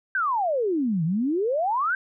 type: exponential two-way sweep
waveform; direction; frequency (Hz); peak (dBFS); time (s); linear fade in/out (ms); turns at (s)
sine; down then up; 1594 to 153.6 to 1594; -21; 0.15-1.95; 2; 1.04
effects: none